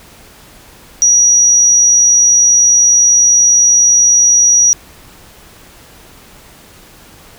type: tone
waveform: sine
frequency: 5790 Hz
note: F#8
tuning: 38 cents flat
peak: -5 dBFS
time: 1.02-4.73 s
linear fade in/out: 0 ms
effects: pink hiss -40 dBFS RMS until 7.38 s